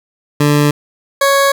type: tone pair in turn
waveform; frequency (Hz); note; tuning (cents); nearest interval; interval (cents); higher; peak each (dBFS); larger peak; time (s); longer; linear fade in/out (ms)
20% pulse; 146.83 / 554.4; D3 / C#5; 0 / 0; octave + major seventh; 2300; second; -4; neither; 0.4-0.71 / 1.21-1.52; neither; 5
effects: none